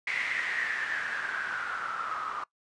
blue noise with low-pass filter sweep, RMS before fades -33 dBFS, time 0.07-2.44 s, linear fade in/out 5 ms, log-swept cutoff 2100 to 1200 Hz, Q 8.7, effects noise-tail reverb RT60 0.1 s tail -21 dB re dry + resampled to 22050 Hz

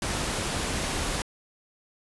pink noise, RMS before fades -29 dBFS, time 0.02-1.22 s, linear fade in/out 2 ms, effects resampled to 24000 Hz

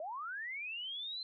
sine linear sweep, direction up, 587.3 to 4136 Hz, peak -39 dBFS, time 0-1.23 s, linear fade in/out 2 ms, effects none

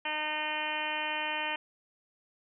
harmonic tone, 305.6 Hz, D#4, 31 cents flat, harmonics 1 / 2 / 3 / 4 / 5 / 6 / 7 / 8 / 9 / 10, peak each -47 / -42 / -36 / -46 / -43 / -38 / -43 / -38 / -40 / -39 dBFS, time 0.05-1.56 s, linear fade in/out 5 ms, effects none

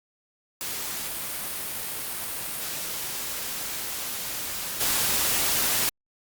white noise with level steps, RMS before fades -32 / -24 dBFS, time 0.61-5.89 s, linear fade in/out 0 ms, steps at 4.8 s, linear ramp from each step 10 ms, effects Opus 48 kbps

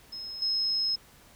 sine tone with level steps, 5160 Hz, E8, 38 cents flat, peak -36 / -25 dBFS, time 0.12-0.96 s, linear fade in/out 10 ms, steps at 0.42 s, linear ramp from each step 2 ms, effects pink hiss -56 dBFS RMS until 1.35 s

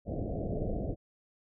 pink low-pass noise, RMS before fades -34 dBFS, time 0.05-0.96 s, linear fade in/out 50 ms, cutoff 700 Hz, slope 96 dB/octave, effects none

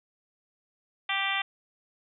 harmonic tone, 392 Hz, G4, in tune, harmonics 2 / 3 / 4 / 5 / 6 / 7 / 8 / 9, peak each -35 / -35 / -37 / -32 / -33 / -35 / -35 / -36 dBFS, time 1.09-1.42 s, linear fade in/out 5 ms, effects none

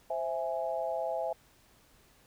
sine chord, C augmented, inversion none, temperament equal, 523.3 / 659.3 / 830.6 Hz, C5 / E5 / G#5, 0 / 0 / 0 cents, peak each -36 / -33 / -37 dBFS, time 0.1-1.33 s, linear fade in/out 5 ms, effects pink hiss -63 dBFS RMS until 2.26 s

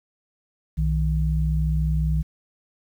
sine tone pair together, 62.1 / 156.64 Hz, B1 / D#3, +10 / +12 cents, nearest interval octave + major third, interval 1602 cents, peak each -21 / -23 dBFS, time 0.77-2.23 s, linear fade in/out 20 ms, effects 9-bit

